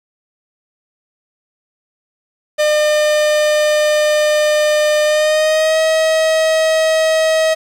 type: tone with pitch glide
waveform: 45% pulse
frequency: 604 to 637 Hz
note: D5 to D#5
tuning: +48 to +41 cents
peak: -11 dBFS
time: 2.58-7.55 s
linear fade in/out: 20 ms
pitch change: +93 cents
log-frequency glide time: 5.04-5.79 s
effects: low-pass 9000 Hz 12 dB/octave + 7-bit